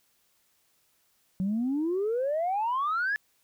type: exponential sweep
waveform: sine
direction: up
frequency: 182.1 to 1739 Hz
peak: -24 dBFS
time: 1.4-3.16 s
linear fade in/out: 0 ms
effects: tanh soft clip ceiling -22 dBFS + white hiss -69 dBFS RMS until 3.43 s